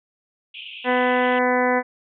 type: band-pass noise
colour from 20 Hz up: pink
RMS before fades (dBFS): -37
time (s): 0.54-1.39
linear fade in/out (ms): 5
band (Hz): 2500 to 3300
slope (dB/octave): 96
type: harmonic tone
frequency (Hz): 250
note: B3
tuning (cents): +21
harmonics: 1 / 2 / 3 / 4 / 5 / 6 / 7 / 8 / 9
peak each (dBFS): -24 / -21 / -24 / -25 / -36 / -29 / -28 / -27 / -37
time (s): 0.84-1.83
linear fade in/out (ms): 50
effects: none